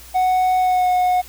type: tone with pitch glide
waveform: triangle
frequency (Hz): 740 to 728.1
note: F#5 to F#5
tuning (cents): 0 to -28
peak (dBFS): -12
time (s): 0.14-1.22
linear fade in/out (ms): 20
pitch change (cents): -28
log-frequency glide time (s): 0.58-0.89
effects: added 60 Hz sine -43 dBFS peak until 1.28 s + white hiss -42 dBFS RMS until 1.28 s